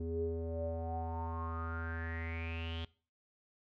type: tone with low-pass filter sweep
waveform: square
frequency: 82.41 Hz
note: E2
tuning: in tune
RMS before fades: -39 dBFS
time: 0-2.85 s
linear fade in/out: 5 ms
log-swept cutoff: 350 to 3300 Hz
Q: 9.8
effects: noise-tail reverb RT60 0.4 s tail -21 dB re dry